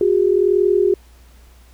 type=tone pair together; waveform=sine; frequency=363.8 / 405.1 Hz; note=F#4 / G#4; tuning=-29 / -43 cents; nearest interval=major second; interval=186 cents; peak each=-15 dBFS; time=0.01-0.94 s; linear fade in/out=2 ms; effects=added 60 Hz sine -44 dBFS peak until 1.73 s + pink hiss -53 dBFS RMS until 1.73 s

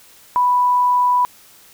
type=tone; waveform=sine; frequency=987.8 Hz; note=B5; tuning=in tune; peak=-12 dBFS; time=0.36-1.25 s; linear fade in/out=0 ms; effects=white hiss -47 dBFS RMS until 1.73 s

